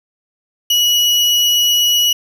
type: tone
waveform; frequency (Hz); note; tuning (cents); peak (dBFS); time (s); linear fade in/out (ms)
35% pulse; 2923; F#7; -22; -9; 0.7-2.13; 5
effects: none